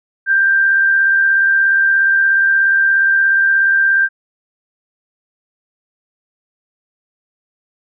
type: tone with amplitude modulation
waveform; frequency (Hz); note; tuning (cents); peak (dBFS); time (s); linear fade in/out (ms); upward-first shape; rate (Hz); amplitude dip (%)
sine; 1579; G6; +12; -8; 0.26-4.09; 50; sine; 76.9; 30
effects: none